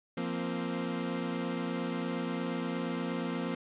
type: chord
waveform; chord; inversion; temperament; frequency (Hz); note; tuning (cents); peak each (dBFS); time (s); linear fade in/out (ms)
30% pulse; F suspended fourth; none; equal with one note detuned; 173.41 / 233.1 / 261.6; F3 / Bb3 / C4; -12 / 0 / 0; -34; 0.17-3.55; 5
effects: resampled to 8000 Hz + 10-bit